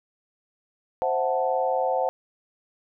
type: chord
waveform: sine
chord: F# half-diminished seventh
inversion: second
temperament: equal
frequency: 523.3 / 659.3 / 740 / 880 Hz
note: C5 / E5 / F#5 / A5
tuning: 0 / 0 / 0 / 0 cents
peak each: -25 / -30 / -26 / -29 dBFS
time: 1.02-2.09 s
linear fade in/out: 0 ms
effects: none